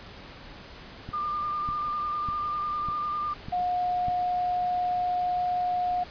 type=click train; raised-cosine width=5 ms; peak=-24 dBFS; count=6; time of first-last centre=1.09-4.084 s; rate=1.67 Hz
type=tone with vibrato; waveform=sine; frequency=1198 Hz; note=D6; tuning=34 cents sharp; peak=-27 dBFS; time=1.13-3.34 s; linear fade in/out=10 ms; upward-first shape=square; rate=10 Hz; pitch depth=15 cents each way
type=tone; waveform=sine; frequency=720 Hz; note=F#5; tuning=47 cents flat; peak=-24 dBFS; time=3.52-6.04 s; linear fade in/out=10 ms
effects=pink hiss -45 dBFS RMS until 6.1 s + resampled to 11025 Hz